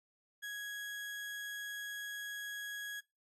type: tone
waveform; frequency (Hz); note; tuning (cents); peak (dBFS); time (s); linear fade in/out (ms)
35% pulse; 1661.2; G#6; 0; -39; 0.42-3.01; 20
effects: noise-tail reverb RT60 0.3 s tail -26 dB re dry + AAC 48 kbps